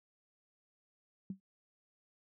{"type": "tone with exponential decay", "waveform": "sine", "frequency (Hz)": 191.9, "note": "G3", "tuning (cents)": -37, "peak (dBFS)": -34, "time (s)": [1.3, 1.4], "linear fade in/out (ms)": 2, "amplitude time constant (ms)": 20, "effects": ["high-pass 80 Hz 12 dB/octave"]}